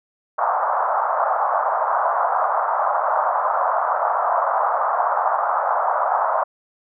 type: band-pass noise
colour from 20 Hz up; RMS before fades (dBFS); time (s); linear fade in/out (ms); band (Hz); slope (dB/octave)
pink; -20; 0.38-6.44; 10; 630 to 1300; 48
effects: none